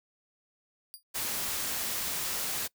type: tone with exponential decay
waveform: 10% pulse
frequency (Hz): 4800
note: D8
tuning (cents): +37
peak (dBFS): -31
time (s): 0.94-1.03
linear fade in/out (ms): 0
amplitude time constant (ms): 19
type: noise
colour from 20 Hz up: white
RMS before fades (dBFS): -33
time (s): 1.14-2.68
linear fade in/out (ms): 20
effects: noise-tail reverb RT60 0.1 s tail -22 dB re dry